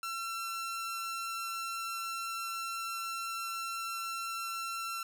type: tone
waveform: sawtooth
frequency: 1351 Hz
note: E6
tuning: 42 cents sharp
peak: -32 dBFS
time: 0.03-5.03 s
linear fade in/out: 2 ms
effects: none